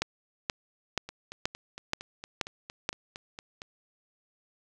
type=two click trains; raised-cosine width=0.2 ms; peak=-10 / -23 dBFS; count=7 / 12; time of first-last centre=0.02-2.891 / 1.09-3.619 s; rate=2.09 / 4.35 Hz; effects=none